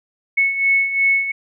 sine beating tone pair, 2201 / 2203.8 Hz, C#7 / C#7, -13 / -11 cents, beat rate 2.8 Hz, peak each -21 / -15 dBFS, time 0.37-1.32 s, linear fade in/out 10 ms, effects none

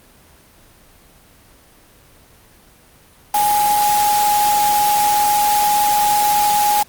sine tone in noise, 830.6 Hz, G#5, in tune, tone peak -13 dBFS, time 3.34-6.83 s, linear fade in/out 5 ms, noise white, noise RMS -22 dBFS, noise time 3.34-6.83 s, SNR +6 dB, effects pink hiss -48 dBFS RMS until 6.88 s + Opus 24 kbps

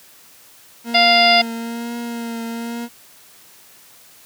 40% pulse tone with vibrato, 233.1 Hz, A#3, in tune, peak -24 dBFS, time 0.84-2.89 s, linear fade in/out 50 ms, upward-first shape triangle, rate 1.1 Hz, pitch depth 30 cents each way
harmonic tone, 698.5 Hz, F5, in tune, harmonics 1 / 2 / 3 / 4 / 5 / 6 / 7, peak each -14 / -24 / -17 / -19 / -20 / -29 / -17 dBFS, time 0.94-1.42 s, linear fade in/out 10 ms
effects white hiss -47 dBFS RMS until 4.25 s + high-pass 80 Hz 12 dB/octave

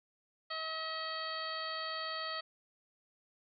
harmonic tone, 639 Hz, D#5, 46 cents sharp, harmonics 1 / 2 / 3 / 4 / 5 / 6 / 7, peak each -45 / -41 / -44 / -52 / -46 / -50 / -43 dBFS, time 0.5-2.41 s, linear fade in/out 10 ms, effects none

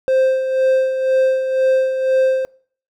triangle tone with tremolo, 524 Hz, C5, 2 cents sharp, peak -9 dBFS, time 0.08-2.45 s, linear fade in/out 0 ms, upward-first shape sine, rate 2 Hz, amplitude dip 55%, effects noise-tail reverb RT60 0.5 s tail -25 dB re dry

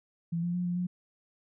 sine tone with pitch steps, 168.2 / 174 / 178.4 / 175.9 / 179.1 Hz, E3 / F3 / F3 / F3 / F3, +35 / -6 / +37 / +13 / +44 cents, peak -28 dBFS, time 0.32-0.87 s, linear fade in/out 10 ms, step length 110 ms, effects none

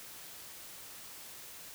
silence, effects white hiss -49 dBFS RMS until 1.74 s

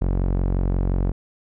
sawtooth tone with low-pass filter, 45.68 Hz, F#1, 21 cents flat, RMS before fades -21 dBFS, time 0.01-1.12 s, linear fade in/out 10 ms, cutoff 720 Hz, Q 0.53, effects none

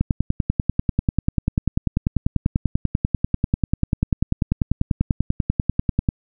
click train, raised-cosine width 5 ms, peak -5 dBFS, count 63, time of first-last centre 0.01-6.088 s, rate 10.2 Hz, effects none

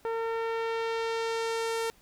sawtooth tone with low-pass filter sweep, 454.9 Hz, A#4, 42 cents flat, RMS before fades -31 dBFS, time 0.05-1.9 s, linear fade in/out 0 ms, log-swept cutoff 1400 to 12000 Hz, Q 0.8, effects pink hiss -61 dBFS RMS until 2.01 s

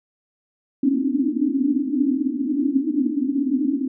white band-pass noise, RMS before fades -21 dBFS, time 0.83-3.88 s, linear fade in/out 5 ms, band 250 to 300 Hz, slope 96 dB/octave, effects none

